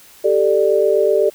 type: chord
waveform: sine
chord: G suspended second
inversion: none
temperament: equal with one note detuned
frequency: 392 / 440 / 592.4 Hz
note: G4 / A4 / D5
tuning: 0 / 0 / +15 cents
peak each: -16 dBFS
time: 0.24-1.3 s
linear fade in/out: 10 ms
effects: white hiss -45 dBFS RMS until 1.34 s